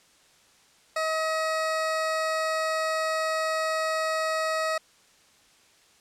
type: tone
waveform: 20% pulse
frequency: 636 Hz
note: D#5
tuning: 38 cents sharp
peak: -20 dBFS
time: 0.96-4.78 s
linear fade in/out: 5 ms
effects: white hiss -59 dBFS RMS until 6 s + low-pass 8000 Hz 12 dB/octave